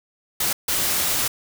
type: noise bursts at uneven times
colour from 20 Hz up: white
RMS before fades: -22 dBFS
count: 2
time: 0.4-0.53 / 0.68-1.28 s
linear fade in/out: 5 ms
effects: none